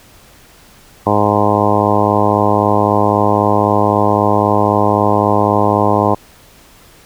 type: harmonic tone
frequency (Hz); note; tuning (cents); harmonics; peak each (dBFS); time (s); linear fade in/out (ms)
103.83; G#2; 0; 1 / 2 / 3 / 4 / 5 / 6 / 7 / 8 / 9 / 10; -19 / -19 / -19 / -19 / -19 / -19 / -19 / -19 / -19 / -19; 1.06-6.15; 10
effects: pink hiss -44 dBFS RMS until 7.05 s